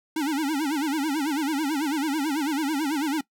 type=tone with vibrato; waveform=square; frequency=295.2 Hz; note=D4; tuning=9 cents sharp; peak=-24 dBFS; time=0.16-3.21 s; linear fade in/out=5 ms; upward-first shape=sine; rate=9.1 Hz; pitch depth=160 cents each way; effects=noise-tail reverb RT60 0.1 s tail -20 dB re dry